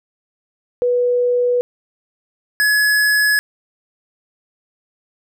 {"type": "tone pair in turn", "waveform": ["sine", "square"], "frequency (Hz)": [490.1, 1694.8], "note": ["B4", "G#6"], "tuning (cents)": [-13, 35], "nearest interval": "octave + major sixth", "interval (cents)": 2148, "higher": "second", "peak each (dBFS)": -13, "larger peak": "neither", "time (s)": [[0.82, 1.61], [2.6, 3.39]], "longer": "neither", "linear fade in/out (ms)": 0, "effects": []}